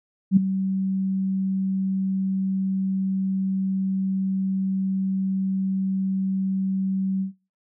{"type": "tone with ADSR envelope", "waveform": "sine", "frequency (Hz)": 191.3, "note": "G3", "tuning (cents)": -42, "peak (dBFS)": -9, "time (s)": [0.31, 7.32], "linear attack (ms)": 58, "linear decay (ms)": 7, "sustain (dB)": -13, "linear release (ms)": 110, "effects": ["noise-tail reverb RT60 0.3 s tail -18 dB re dry"]}